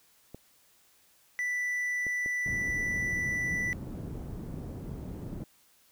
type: clicks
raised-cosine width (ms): 2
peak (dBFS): -29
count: 3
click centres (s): 0.346 / 2.067 / 2.261
type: tone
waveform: triangle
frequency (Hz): 1975.5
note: B6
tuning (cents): 0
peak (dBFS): -27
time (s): 1.39-3.73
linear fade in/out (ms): 0
type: low-pass noise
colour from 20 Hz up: white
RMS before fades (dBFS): -39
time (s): 2.46-5.44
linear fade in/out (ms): 2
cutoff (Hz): 200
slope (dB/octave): 12
effects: white hiss -64 dBFS RMS until 5.91 s